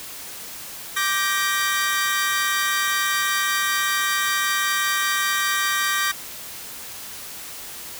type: chord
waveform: sawtooth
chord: G minor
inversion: second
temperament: equal with one note detuned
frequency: 1174.7 / 1568 / 1888.5 Hz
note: D6 / G6 / Bb6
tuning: 0 / 0 / +22 cents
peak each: -21 dBFS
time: 0.96-6.12 s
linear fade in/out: 10 ms
effects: white hiss -36 dBFS RMS until 7.99 s